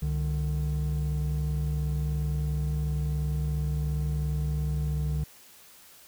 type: tone pair together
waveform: triangle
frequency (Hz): 67.4 / 150.26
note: C#2 / D3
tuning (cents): -48 / +40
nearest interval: octave + major second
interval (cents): 1388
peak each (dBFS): -26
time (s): 0.02-5.24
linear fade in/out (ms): 5
effects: tanh soft clip ceiling -17 dBFS + white hiss -53 dBFS RMS until 6.07 s